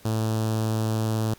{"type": "tone with notch filter", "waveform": "sawtooth", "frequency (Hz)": 110.2, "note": "A2", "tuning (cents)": 3, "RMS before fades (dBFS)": -25, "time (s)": [0.05, 1.34], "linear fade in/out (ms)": 5, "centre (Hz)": 2100, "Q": 0.95, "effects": ["pink hiss -52 dBFS RMS until 1.38 s"]}